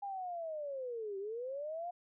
sine linear two-way sweep, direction down then up, 814 to 382.2 to 717 Hz, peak -38 dBFS, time 0.02-1.91 s, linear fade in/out 10 ms, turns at 1.18 s, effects none

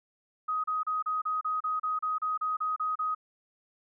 sine tone bursts, 1256 Hz, D#6, 16 cents sharp, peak -27 dBFS, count 14, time 0.48-3.149 s, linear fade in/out 10 ms, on 160 ms, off 33 ms, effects none

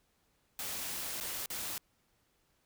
white noise with dropouts, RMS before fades -39 dBFS, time 0.59-1.78 s, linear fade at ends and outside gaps 1 ms, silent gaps 1.202-1.209 / 1.46-1.502 s, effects pink hiss -74 dBFS RMS until 2.65 s

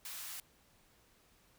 white high-pass noise, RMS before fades -45 dBFS, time 0.05-0.4 s, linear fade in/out 2 ms, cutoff 990 Hz, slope 12 dB/octave, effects pink hiss -68 dBFS RMS until 1.58 s

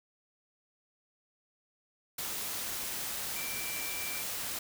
sine tone in noise, 2342 Hz, D7, 5 cents flat, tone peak -41 dBFS, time 3.36-4.22 s, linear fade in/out 5 ms, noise white, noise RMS -37 dBFS, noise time 2.18-4.59 s, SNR -7 dB, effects none

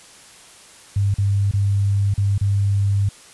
sine tone with dropouts, 99.9 Hz, G2, 33 cents sharp, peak -15 dBFS, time 0.96-3.09 s, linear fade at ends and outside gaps 5 ms, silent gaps 1.142-1.183 / 1.513-1.536 / 2.14-2.178 / 2.38-2.411 s, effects white hiss -45 dBFS RMS until 3.33 s + resampled to 24000 Hz

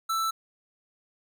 square tone, 1324 Hz, E6, 7 cents sharp, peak -26 dBFS, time 0.09-0.31 s, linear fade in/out 10 ms, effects none

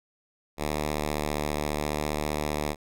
5% pulse tone with vibrato, 74.9 Hz, D2, 35 cents sharp, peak -16 dBFS, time 0.57-2.76 s, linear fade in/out 50 ms, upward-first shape sine, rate 0.76 Hz, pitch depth 8 cents each way, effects none

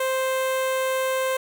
sawtooth tone with notch filter, 523.3 Hz, C5, in tune, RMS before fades -24 dBFS, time 0-1.37 s, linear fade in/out 5 ms, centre 5000 Hz, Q 1.7, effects none

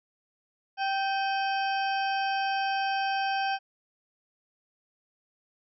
harmonic tone with a mistuned harmonic, 780 Hz, G5, 9 cents flat, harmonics 1 / 2 / 3 / 4 / 6 / 7, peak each -27 / -33 / -37 / -39 / -43 / -44 dBFS, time 0.77-3.59 s, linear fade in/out 50 ms, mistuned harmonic 3, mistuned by +140 cents, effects none

